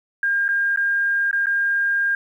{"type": "tone with dropouts", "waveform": "sine", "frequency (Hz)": 1609, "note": "G6", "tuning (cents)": 45, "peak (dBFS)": -17, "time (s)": [0.23, 2.15], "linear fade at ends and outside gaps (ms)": 2, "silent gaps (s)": [[0.481, 0.488], [0.761, 0.773], [1.312, 1.329], [1.459, 1.468]], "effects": ["9-bit"]}